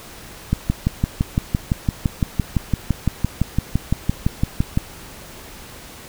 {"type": "click train", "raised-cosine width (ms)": 5, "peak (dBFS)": -4, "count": 26, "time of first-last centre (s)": [0.53, 4.774], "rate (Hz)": 5.89, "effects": ["pink hiss -39 dBFS RMS until 6.08 s"]}